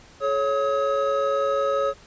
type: tone cluster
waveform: triangle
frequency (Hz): 427.6 / 553 / 1271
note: A4 / C#5 / D#6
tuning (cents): -49 / -4 / +36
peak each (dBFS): -27 / -20 / -24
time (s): 0.2-1.94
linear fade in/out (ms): 50
effects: pink hiss -50 dBFS RMS until 2.06 s + resampled to 16000 Hz